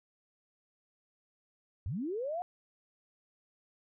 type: linear sweep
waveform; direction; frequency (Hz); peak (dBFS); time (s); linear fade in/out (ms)
sine; up; 72 to 737; -33; 1.86-2.42; 0
effects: none